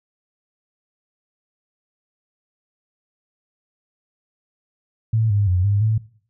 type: tone with pitch steps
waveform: sine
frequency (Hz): 111.3 / 102 / 90.6 / 101.5 / 109.6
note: A2 / G#2 / F#2 / G#2 / A2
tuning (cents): +20 / -31 / -36 / -39 / -6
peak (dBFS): -15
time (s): 5.13-5.98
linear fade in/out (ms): 5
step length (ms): 170
effects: noise-tail reverb RT60 0.5 s tail -20 dB re dry